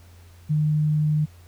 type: tone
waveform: sine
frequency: 152 Hz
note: D#3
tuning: 40 cents flat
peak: -18 dBFS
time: 0.49-1.26 s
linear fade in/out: 20 ms
effects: added 87 Hz sine -46 dBFS peak until 1.47 s + pink hiss -56 dBFS RMS until 1.47 s